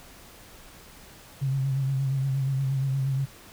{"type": "tone with vibrato", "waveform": "sine", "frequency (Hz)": 135, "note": "C#3", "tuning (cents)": -45, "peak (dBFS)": -23, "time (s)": [1.41, 3.26], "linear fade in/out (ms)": 20, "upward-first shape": "sine", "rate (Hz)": 8.5, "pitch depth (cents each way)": 42, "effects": ["pink hiss -49 dBFS RMS until 3.52 s"]}